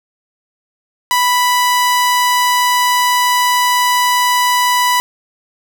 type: tone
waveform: sawtooth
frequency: 987.8 Hz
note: B5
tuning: in tune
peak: -7 dBFS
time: 1.11-5 s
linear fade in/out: 0 ms
effects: none